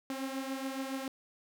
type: beating tone pair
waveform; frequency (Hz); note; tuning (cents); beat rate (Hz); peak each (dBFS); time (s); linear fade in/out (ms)
sawtooth; 265.5 / 272.6; C4 / C#4; +25 / -29; 7.1; -33 / -37; 0.1-1.08; 2
effects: none